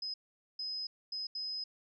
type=tone bursts at uneven times; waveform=sine; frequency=5060 Hz; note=D#8; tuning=28 cents sharp; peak=-36 dBFS; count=4; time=0.02-0.14 / 0.59-0.87 / 1.12-1.27 / 1.35-1.64 s; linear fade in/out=5 ms; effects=none